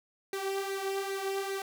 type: tone with flanger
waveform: sawtooth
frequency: 390.4 Hz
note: G4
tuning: 7 cents flat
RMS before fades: -34 dBFS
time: 0.33-1.62 s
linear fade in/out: 2 ms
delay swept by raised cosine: 0.47 to 2.97 ms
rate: 2.5 Hz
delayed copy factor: +0.6
effects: none